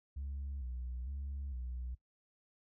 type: tone with vibrato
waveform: sine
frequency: 65.41 Hz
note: C2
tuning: in tune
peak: -37 dBFS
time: 0.16-1.95 s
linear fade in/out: 10 ms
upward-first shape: square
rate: 1.1 Hz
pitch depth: 97 cents each way
effects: noise-tail reverb RT60 0.1 s tail -20 dB re dry + tanh soft clip ceiling -36 dBFS